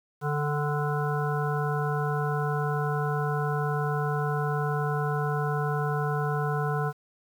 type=harmonic tone with a mistuned harmonic; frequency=146.83 Hz; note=D3; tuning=in tune; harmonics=1 / 3 / 5 / 7 / 9 / 10; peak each=-27 / -32 / -34 / -35 / -37 / -37 dBFS; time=0.21-6.93 s; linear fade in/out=50 ms; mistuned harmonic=5; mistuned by=+23 cents; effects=9-bit